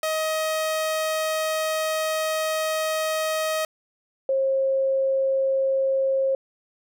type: tone pair in turn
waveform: sawtooth / sine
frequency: 630 / 536.5 Hz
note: D#5 / C5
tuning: +21 / +43 cents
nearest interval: minor third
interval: 278 cents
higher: first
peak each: -19 dBFS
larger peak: neither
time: 0.03-3.65 / 4.29-6.35 s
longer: first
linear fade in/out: 2 ms
effects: none

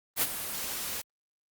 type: noise with ADSR envelope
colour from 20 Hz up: white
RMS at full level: -24 dBFS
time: 0.16-1.02 s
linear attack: 58 ms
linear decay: 40 ms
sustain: -11 dB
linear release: 19 ms
effects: Opus 32 kbps

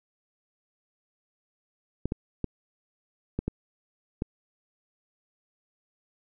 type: clicks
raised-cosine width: 3 ms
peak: -15 dBFS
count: 6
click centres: 2.056 / 2.121 / 2.443 / 3.39 / 3.48 / 4.221 s
effects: none

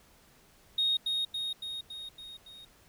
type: tone with echo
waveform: triangle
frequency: 3729 Hz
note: A#7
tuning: in tune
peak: -22 dBFS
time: 0.78-0.97 s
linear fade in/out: 5 ms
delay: 280 ms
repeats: 6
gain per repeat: -4 dB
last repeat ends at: 2.65 s
effects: tanh soft clip ceiling -22 dBFS + pink hiss -61 dBFS RMS until 2.88 s

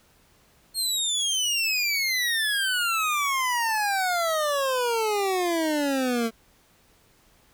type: exponential sweep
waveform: 25% pulse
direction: down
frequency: 4300 to 223 Hz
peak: -19 dBFS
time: 0.74-6.31 s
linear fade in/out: 50 ms
effects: pink hiss -60 dBFS RMS until 7.53 s

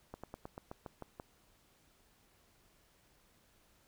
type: slowing click train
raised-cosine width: 1 ms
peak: -30 dBFS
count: 9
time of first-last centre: 0.14-1.199 s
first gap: 96 ms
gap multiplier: 1.09
effects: pink hiss -69 dBFS RMS until 3.87 s

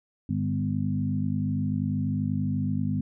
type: harmonic tone with a mistuned harmonic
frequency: 50.3 Hz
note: G1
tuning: 45 cents sharp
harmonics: 2 / 3 / 4 / 5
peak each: -30 / -30 / -30 / -30 dBFS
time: 0.29-3.01 s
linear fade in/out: 5 ms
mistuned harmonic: 4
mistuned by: +17 cents
effects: none

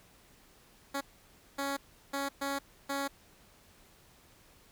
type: tone bursts at uneven times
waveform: 10% pulse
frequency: 277.9 Hz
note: C#4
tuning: 4 cents sharp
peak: -24 dBFS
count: 5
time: 0.94-1.01 / 1.58-1.77 / 2.13-2.29 / 2.41-2.59 / 2.89-3.08 s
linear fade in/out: 10 ms
effects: pink hiss -61 dBFS RMS until 4.71 s

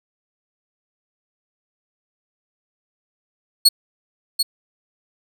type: tone with echo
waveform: 40% pulse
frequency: 4350 Hz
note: C#8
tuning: 33 cents flat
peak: -7 dBFS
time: 3.65-3.69 s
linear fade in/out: 10 ms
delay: 740 ms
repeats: 1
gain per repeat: -7 dB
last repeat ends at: 4.43 s
effects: none

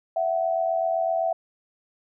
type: tone pair together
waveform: sine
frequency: 663 / 750.8 Hz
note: E5 / F#5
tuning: +10 / +25 cents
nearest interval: major second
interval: 215 cents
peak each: -23 / -26 dBFS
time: 0.16-1.33 s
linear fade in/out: 5 ms
effects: none

